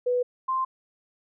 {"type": "tone pair in turn", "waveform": "sine", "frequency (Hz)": [493.9, 1046.5], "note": ["B4", "C6"], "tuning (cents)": [0, 0], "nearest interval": "octave + minor second", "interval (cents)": 1300, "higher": "second", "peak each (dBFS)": [-21, -23], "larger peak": "first", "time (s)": [[0.06, 0.23], [0.48, 0.65]], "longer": "neither", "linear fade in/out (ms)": 10, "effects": []}